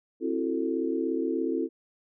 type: chord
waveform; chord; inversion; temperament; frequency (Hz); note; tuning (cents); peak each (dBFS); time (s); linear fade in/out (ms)
sine; F# half-diminished seventh; second; just; 266.4 / 333 / 370 / 444; C4 / E4 / F#4 / A4; +31 / +18 / 0 / +16; -31 / -29 / -34 / -32; 0.2-1.69; 50
effects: none